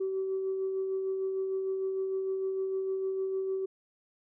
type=tone with tremolo; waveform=sine; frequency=382.5 Hz; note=G4; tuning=42 cents flat; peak=-27 dBFS; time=0-3.66 s; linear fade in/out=10 ms; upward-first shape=sine; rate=6.6 Hz; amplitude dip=30%; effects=tanh soft clip ceiling -24 dBFS